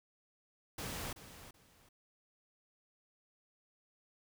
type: noise with echo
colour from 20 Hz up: pink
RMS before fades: -42 dBFS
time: 0.78-1.13 s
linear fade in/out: 5 ms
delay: 380 ms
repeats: 2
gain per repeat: -12 dB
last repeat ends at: 1.89 s
effects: none